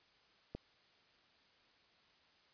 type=click; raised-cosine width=2 ms; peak=-29 dBFS; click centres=0.55 s; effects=white hiss -69 dBFS RMS until 2.53 s + resampled to 11025 Hz